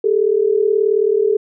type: tone pair together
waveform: sine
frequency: 401.3 / 440 Hz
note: G4 / A4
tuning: +41 / 0 cents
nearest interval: major second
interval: 159 cents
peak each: -15 dBFS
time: 0.04-1.37 s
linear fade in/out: 5 ms
effects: none